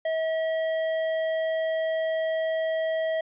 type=tone with tanh clipping; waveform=triangle; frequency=643 Hz; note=E5; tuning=43 cents flat; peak=-26 dBFS; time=0.05-3.21 s; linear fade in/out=5 ms; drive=16 dB; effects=resampled to 8000 Hz